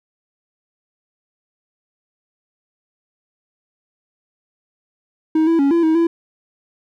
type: tone with pitch steps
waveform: triangle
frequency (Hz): 315.9 / 330.6 / 278.9 / 337.6 / 318.5 / 335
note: D#4 / E4 / C#4 / E4 / D#4 / E4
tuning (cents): +26 / +5 / +11 / +41 / +41 / +28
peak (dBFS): -10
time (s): 5.35-6.07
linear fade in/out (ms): 5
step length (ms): 120
effects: none